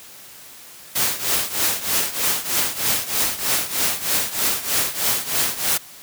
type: noise with tremolo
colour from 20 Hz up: white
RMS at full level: -18 dBFS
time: 0.95-5.78 s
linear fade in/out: 10 ms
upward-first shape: triangle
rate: 3.2 Hz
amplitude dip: 85%
effects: white hiss -42 dBFS RMS until 6.02 s + high-pass 60 Hz 12 dB/octave